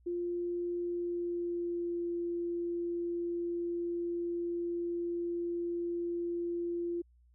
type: tone with pitch glide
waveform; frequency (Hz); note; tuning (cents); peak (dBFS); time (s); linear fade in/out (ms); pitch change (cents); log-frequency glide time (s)
sine; 349.2 to 344.6; F4 to F4; 0 to -23; -32; 0.06-7.02; 10; -23; 0.78-2.08
effects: added 60 Hz sine -61 dBFS peak until 7.34 s